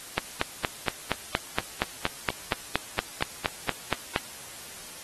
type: click train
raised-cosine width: 0.3 ms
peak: -7 dBFS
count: 18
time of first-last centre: 0.18-4.161 s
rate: 4.27 Hz
effects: white hiss -43 dBFS RMS until 5.03 s + AAC 32 kbps